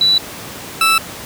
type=tone pair in turn; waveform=sine / 20% pulse; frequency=3951 / 1318.5 Hz; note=B7 / E6; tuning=0 / 0 cents; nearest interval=octave + perfect fifth; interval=1900 cents; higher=first; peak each=-9 / -5 dBFS; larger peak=second; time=0.01-0.18 / 0.81-0.98 s; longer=neither; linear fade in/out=2 ms; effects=pink hiss -30 dBFS RMS until 1.25 s + high-pass 100 Hz 12 dB/octave